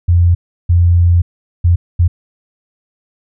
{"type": "tone bursts at uneven times", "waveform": "sine", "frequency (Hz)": 86.8, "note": "F2", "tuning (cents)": -10, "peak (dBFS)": -6, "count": 4, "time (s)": [[0.08, 0.35], [0.69, 1.22], [1.64, 1.76], [1.99, 2.08]], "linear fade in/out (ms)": 10, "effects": []}